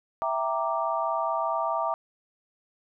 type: chord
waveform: sine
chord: E half-diminished seventh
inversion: none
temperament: equal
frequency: 659.3 / 784 / 932.3 / 1174.7 Hz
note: E5 / G5 / Bb5 / D6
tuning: 0 / 0 / 0 / 0 cents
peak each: -29 / -33 / -30 / -30 dBFS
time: 0.22-1.94 s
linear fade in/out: 0 ms
effects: none

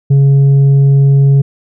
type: tone with tanh clipping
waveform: triangle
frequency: 138.59 Hz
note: C#3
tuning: in tune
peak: -5 dBFS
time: 0.1-1.42 s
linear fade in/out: 10 ms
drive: 8 dB
effects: none

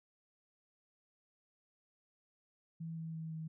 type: tone with pitch steps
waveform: sine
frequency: 163.6 / 162.19 / 160.79 / 159.4 Hz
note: E3 / E3 / E3 / D#3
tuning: -13 / -28 / -43 / +42 cents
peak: -40 dBFS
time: 2.8-3.48 s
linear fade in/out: 10 ms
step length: 170 ms
effects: none

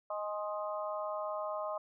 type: harmonic tone with a mistuned harmonic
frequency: 207.7 Hz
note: G#3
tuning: in tune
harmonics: 3 / 4 / 5 / 6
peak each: -37 / -44 / -41 / -43 dBFS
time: 0.1-1.78 s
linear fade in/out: 5 ms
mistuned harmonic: 5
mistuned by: +26 cents
effects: none

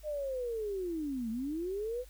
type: linear two-way sweep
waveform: sine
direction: down then up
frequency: 617 to 217 to 513 Hz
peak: -33 dBFS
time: 0.03-2.05 s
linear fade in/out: 50 ms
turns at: 1.3 s
effects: added 50 Hz sine -51 dBFS peak until 2.09 s + white hiss -61 dBFS RMS until 2.09 s

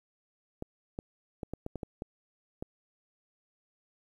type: clicks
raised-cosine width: 2 ms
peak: -23 dBFS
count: 9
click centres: 0.624 / 0.989 / 1.432 / 1.536 / 1.664 / 1.757 / 1.832 / 2.021 / 2.625 s
effects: 10-bit

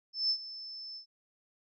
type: tone with ADSR envelope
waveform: sine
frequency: 5274 Hz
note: E8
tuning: in tune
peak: -25 dBFS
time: 0.13-1.06 s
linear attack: 170 ms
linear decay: 73 ms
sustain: -16 dB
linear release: 98 ms
effects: none

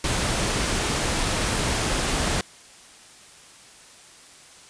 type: noise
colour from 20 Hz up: pink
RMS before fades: -24 dBFS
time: 0.04-2.41 s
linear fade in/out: 2 ms
effects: white hiss -48 dBFS RMS until 4.69 s + resampled to 22050 Hz

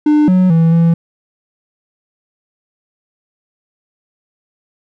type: tone with pitch steps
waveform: triangle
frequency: 300 / 184.3 / 164.3 / 167 Hz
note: D4 / F#3 / E3 / E3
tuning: +37 / -7 / -5 / +23 cents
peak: -5 dBFS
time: 0.06-0.94 s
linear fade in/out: 5 ms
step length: 220 ms
effects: none

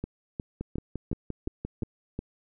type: two click trains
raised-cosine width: 3 ms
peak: -19 / -20 dBFS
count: 7 / 8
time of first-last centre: 0.04-2.191 / 0.61-1.823 s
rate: 2.79 / 5.77 Hz
effects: none

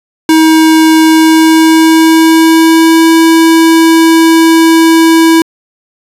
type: tone with pitch glide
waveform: square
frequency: 318.5 to 326.9 Hz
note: D#4 to E4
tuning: +41 to -14 cents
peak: -3 dBFS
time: 0.29-5.42 s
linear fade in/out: 2 ms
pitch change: +45 cents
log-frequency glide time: 1.01-3.11 s
effects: resampled to 32000 Hz

